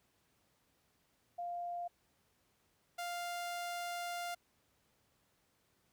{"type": "tone pair in turn", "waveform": ["sine", "sawtooth"], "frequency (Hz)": [699, 699], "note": ["F5", "F5"], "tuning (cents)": [1, 1], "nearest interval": "unison", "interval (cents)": 0, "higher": "neither", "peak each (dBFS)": [-38, -35], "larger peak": "second", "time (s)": [[1.38, 1.88], [2.98, 4.35]], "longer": "second", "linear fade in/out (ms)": 10, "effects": ["pink hiss -75 dBFS RMS until 5.92 s", "high-pass 60 Hz 12 dB/octave"]}